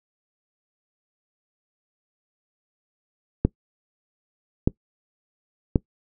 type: clicks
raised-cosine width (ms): 3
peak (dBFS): -4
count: 3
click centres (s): 3.45 / 4.675 / 5.758
effects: noise-tail reverb RT60 0.1 s tail -22 dB re dry